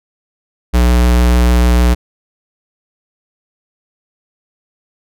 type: tone with vibrato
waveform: square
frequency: 60.5 Hz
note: B1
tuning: 35 cents flat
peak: -8 dBFS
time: 0.73-1.95 s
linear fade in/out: 20 ms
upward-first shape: triangle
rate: 6.7 Hz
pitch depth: 12 cents each way
effects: none